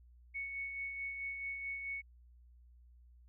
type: tone with tremolo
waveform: sine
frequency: 2217 Hz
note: C#7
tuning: in tune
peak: -37 dBFS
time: 0.34-2.02 s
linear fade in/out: 20 ms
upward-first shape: sine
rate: 4.6 Hz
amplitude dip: 40%
effects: added 60 Hz sine -58 dBFS peak until 3.28 s